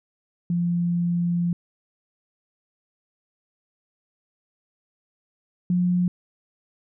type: tone pair in turn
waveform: sine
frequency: 173.1 / 178.38 Hz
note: F3 / F3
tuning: -15 / +37 cents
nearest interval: minor second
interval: 52 cents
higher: second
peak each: -20 / -18 dBFS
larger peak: second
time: 0.5-1.53 / 5.7-6.08 s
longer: first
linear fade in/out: 2 ms
effects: none